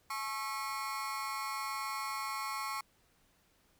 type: tone with amplitude modulation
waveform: 35% pulse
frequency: 1093 Hz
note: C#6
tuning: 25 cents flat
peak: -30 dBFS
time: 0.1-2.81 s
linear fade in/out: 5 ms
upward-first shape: sine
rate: 241 Hz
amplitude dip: 100%
effects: pink hiss -70 dBFS RMS until 3.79 s